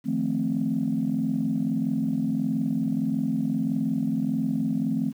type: chord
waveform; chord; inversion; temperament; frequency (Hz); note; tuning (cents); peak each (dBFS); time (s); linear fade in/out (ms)
sine; F dominant seventh; third; equal; 155.56 / 174.61 / 220 / 261.6; Eb3 / F3 / A3 / C4; 0 / 0 / 0 / 0; -31 / -31 / -26 / -26; 0.04-5.13; 50
effects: tanh soft clip ceiling -15 dBFS + 9-bit